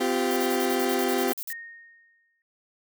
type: chord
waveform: 30% pulse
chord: C suspended fourth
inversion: none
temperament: equal with one note detuned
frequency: 255.8 / 349.2 / 392 Hz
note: C4 / F4 / G4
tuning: -39 / 0 / 0 cents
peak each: -25 / -26 / -24 dBFS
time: 0-1.33 s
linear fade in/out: 10 ms
type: noise bursts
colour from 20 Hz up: violet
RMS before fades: -34 dBFS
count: 13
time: 0.31-1.527 s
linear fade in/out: 0 ms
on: 53 ms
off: 44 ms
type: tone with exponential decay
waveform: sine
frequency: 1851 Hz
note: A#6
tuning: 13 cents flat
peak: -33 dBFS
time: 1.5-2.42 s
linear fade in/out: 1 ms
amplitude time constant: 200 ms
effects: none